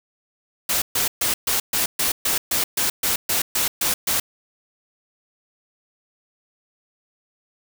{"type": "noise bursts", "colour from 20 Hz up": "white", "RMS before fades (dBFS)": -21, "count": 14, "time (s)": [0.69, 4.2], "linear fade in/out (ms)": 5, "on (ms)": 130, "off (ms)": 130, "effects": []}